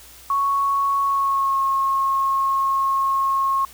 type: tone with pitch glide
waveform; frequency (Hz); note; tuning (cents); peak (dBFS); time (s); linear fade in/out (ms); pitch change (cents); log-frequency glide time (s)
sine; 1108.7 to 1084.6; C#6 to C#6; 0 to -38; -17; 0.3-3.65; 2; -38; 1.04-1.6
effects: added 60 Hz sine -51 dBFS peak until 3.73 s + white hiss -45 dBFS RMS until 3.73 s